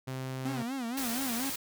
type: tone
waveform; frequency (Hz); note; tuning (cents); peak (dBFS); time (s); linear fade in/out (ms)
sawtooth; 130.81; C3; 0; -31; 0.07-0.63; 10
type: tone with vibrato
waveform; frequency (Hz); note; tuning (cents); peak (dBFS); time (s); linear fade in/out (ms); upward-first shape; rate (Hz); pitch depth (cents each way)
45% pulse; 250.3; B3; +23; -33; 0.45-1.5; 5; sine; 4.2; 160
type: noise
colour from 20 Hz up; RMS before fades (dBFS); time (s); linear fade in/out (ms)
white; -36; 0.97-1.56; 5
effects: none